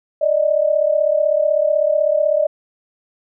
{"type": "tone pair together", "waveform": "sine", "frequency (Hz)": [586.3, 622.3], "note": ["D5", "D#5"], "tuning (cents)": [-3, 0], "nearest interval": "minor second", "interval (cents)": 103, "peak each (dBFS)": -16, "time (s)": [0.21, 2.47], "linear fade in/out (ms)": 10, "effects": []}